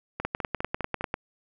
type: two click trains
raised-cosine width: 0.5 ms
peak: -16 / -12 dBFS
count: 5 / 10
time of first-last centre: 0.2-1.01 / 0.25-1.141 s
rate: 4.94 / 10.1 Hz
effects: none